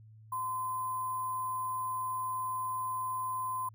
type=tone with sample-and-hold; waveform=sine; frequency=1028 Hz; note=C6; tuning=31 cents flat; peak=-32 dBFS; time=0.32-3.69 s; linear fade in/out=5 ms; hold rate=11025 Hz; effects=added 109 Hz sine -52 dBFS peak until 3.74 s